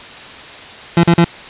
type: tone bursts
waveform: 30% pulse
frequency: 170 Hz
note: F3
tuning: 46 cents flat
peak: -4 dBFS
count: 3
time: 0.97-1.245 s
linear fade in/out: 2 ms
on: 65 ms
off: 40 ms
effects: white hiss -33 dBFS RMS until 1.49 s + resampled to 8000 Hz